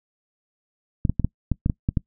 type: clicks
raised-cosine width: 5 ms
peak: -8 dBFS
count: 9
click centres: 1.052 / 1.096 / 1.197 / 1.246 / 1.517 / 1.661 / 1.698 / 1.889 / 1.972 s
effects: noise-tail reverb RT60 0.1 s tail -23 dB re dry